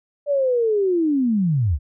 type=linear sweep; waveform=sine; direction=down; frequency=587.3 to 61.74 Hz; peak=-16 dBFS; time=0.26-1.79 s; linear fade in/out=50 ms; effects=none